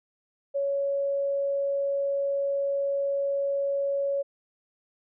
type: tone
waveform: sine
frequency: 558 Hz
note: C#5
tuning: 11 cents sharp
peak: -24 dBFS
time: 0.54-4.23 s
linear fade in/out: 20 ms
effects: none